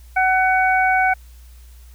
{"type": "harmonic tone", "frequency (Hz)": 750, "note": "F#5", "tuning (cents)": 23, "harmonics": [1, 2, 3], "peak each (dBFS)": [-16, -19, -21], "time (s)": [0.16, 1.14], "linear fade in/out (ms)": 10, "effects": ["added 60 Hz sine -40 dBFS peak until 1.94 s", "white hiss -54 dBFS RMS until 1.94 s"]}